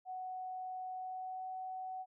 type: tone with pitch glide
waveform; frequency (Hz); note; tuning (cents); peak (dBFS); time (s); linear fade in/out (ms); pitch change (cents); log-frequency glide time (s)
sine; 743 to 749; F#5 to F#5; +7 to +21; -40; 0.05-2.06; 50; +14; 0.93-1.48
effects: none